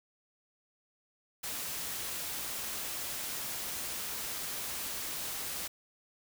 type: noise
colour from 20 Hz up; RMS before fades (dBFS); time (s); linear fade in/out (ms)
white; -38; 1.43-5.68; 10
effects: none